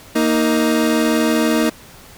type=tone pair together; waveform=30% pulse; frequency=233.1 / 313 Hz; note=A#3 / D#4; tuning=0 / +10 cents; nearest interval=perfect fourth; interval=510 cents; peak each=-14 dBFS; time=0.15-1.7 s; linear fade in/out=10 ms; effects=pink hiss -42 dBFS RMS until 2.17 s